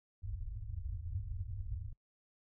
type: low-pass noise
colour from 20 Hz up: white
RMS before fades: -41 dBFS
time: 0.22-1.93 s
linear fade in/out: 10 ms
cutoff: 110 Hz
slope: 96 dB/octave
effects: noise-tail reverb RT60 0.1 s tail -26 dB re dry